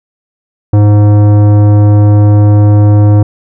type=tone with tanh clipping; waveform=sine; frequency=103.83 Hz; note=G#2; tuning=in tune; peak=-4 dBFS; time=0.73-3.23 s; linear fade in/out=5 ms; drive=15 dB; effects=none